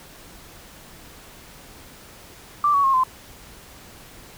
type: tone with pitch steps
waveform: sine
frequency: 1174.7 / 1124.9 / 1077.2 / 1031.5 Hz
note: D6 / C#6 / C#6 / C6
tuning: 0 / +25 / -50 / -25 cents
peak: -15 dBFS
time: 2.64-3.036 s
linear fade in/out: 2 ms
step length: 99 ms
effects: pink hiss -45 dBFS RMS until 4.37 s